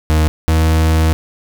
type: tone pair in turn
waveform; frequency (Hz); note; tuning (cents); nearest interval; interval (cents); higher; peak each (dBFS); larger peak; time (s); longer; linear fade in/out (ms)
40% pulse; 77.78 / 79.83; D#2 / D#2; 0 / +45; unison; 45; second; -9; neither; 0.1-0.28 / 0.48-1.13; second; 0
effects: none